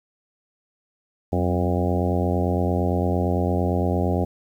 harmonic tone with a mistuned harmonic, 88.8 Hz, F2, 29 cents sharp, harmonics 1 / 2 / 3 / 4 / 5 / 6 / 7 / 8 / 9, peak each -23 / -26 / -28 / -29 / -30 / -31 / -31 / -32 / -33 dBFS, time 1.32-4.25 s, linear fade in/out 10 ms, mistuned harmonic 2, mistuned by +67 cents, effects 9-bit

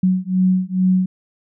sine beating tone pair, 184.2 / 186.5 Hz, F#3 / F#3, -7 / +14 cents, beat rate 2.3 Hz, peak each -17 dBFS, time 0.03-1.06 s, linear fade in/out 5 ms, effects none

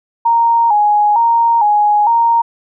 sine tone with vibrato, 880 Hz, A5, in tune, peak -8 dBFS, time 0.25-2.42 s, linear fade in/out 10 ms, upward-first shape square, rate 1.1 Hz, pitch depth 94 cents each way, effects none

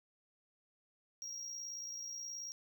triangle tone with amplitude modulation, 5630 Hz, F8, 13 cents sharp, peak -39 dBFS, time 1.22-2.52 s, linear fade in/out 0 ms, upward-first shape sine, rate 58.6 Hz, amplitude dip 45%, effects none

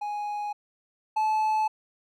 triangle tone pair in turn, 830.6 / 865.9 Hz, G#5 / A5, 0 / -28 cents, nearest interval minor second, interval 72 cents, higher second, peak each -27 / -20 dBFS, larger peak second, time 0.01-0.53 / 1.16-1.68 s, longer neither, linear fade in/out 10 ms, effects none

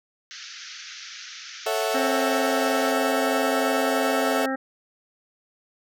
white band-pass noise, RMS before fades -40 dBFS, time 0.31-2.92 s, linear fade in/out 0 ms, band 1300 to 6400 Hz, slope 96 dB/octave
35% pulse chord, F# minor seventh, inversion first, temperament equal, 440 / 554.4 / 659.3 / 740 Hz, A4 / C#5 / E5 / F#5, 0 / 0 / 0 / 0 cents, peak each -26 / -29 / -25 / -29 dBFS, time 1.66-4.46 s, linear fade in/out 5 ms
harmonic tone, 265.7 Hz, C4, 27 cents sharp, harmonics 1 / 2 / 3 / 5 / 6 / 7, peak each -27 / -30 / -32 / -34 / -35 / -35 dBFS, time 1.94-4.56 s, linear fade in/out 10 ms
effects none

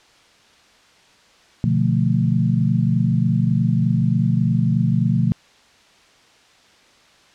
sine chord, B half-diminished seventh, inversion none, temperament equal, 123.47 / 146.83 / 174.61 / 220 Hz, B2 / D3 / F3 / A3, 0 / 0 / 0 / 0 cents, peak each -19 / -22 / -20 / -22 dBFS, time 1.64-5.32 s, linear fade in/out 0 ms, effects white hiss -52 dBFS RMS until 7.34 s + low-pass 5000 Hz 12 dB/octave

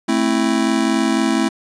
square chord, A minor, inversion none, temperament just, 220 / 264 / 330 Hz, A3 / C4 / E4, 0 / +16 / +2 cents, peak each -20 dBFS, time 0.08-1.49 s, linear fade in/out 10 ms, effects resampled to 22050 Hz

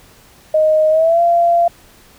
sine tone with pitch glide, 622.3 to 686.5 Hz, D#5 to F5, 0 to -30 cents, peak -9 dBFS, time 0.54-1.68 s, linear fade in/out 5 ms, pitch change +170 cents, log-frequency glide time 0.9-1.21 s, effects pink hiss -46 dBFS RMS until 2.18 s

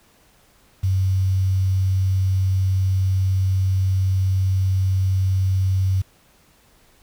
sine tone with quantisation, 94.8 Hz, F#2, 43 cents sharp, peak -16 dBFS, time 0.83-6.02 s, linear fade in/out 10 ms, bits 7, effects pink hiss -56 dBFS RMS until 7.02 s

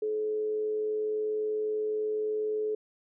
sine tone with amplitude modulation, 428.2 Hz, A4, 47 cents flat, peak -26 dBFS, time 0.02-2.75 s, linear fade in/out 5 ms, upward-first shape sine, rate 108 Hz, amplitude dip 30%, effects none

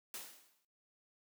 white noise with exponential decay, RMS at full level -43 dBFS, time 0.14-0.65 s, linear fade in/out 1 ms, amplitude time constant 110 ms, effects noise-tail reverb RT60 0.2 s tail -17 dB re dry + high-pass 200 Hz 12 dB/octave

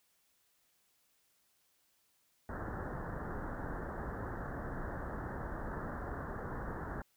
pink low-pass noise, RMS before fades -41 dBFS, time 2.49-7.02 s, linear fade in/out 2 ms, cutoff 1800 Hz, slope 96 dB/octave, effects white hiss -74 dBFS RMS until 7.16 s

